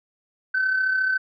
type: tone with amplitude modulation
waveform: sine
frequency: 1527 Hz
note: G6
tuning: 46 cents flat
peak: -16 dBFS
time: 0.54-1.18 s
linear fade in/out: 10 ms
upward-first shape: sine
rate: 34.2 Hz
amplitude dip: 50%
effects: tanh soft clip ceiling -15 dBFS